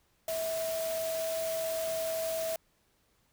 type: tone in noise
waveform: sine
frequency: 650 Hz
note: E5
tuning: 24 cents flat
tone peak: -31 dBFS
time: 0.28-2.56 s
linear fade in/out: 2 ms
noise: white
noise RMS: -40 dBFS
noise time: 0.28-2.56 s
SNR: +6 dB
effects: pink hiss -71 dBFS RMS until 3.32 s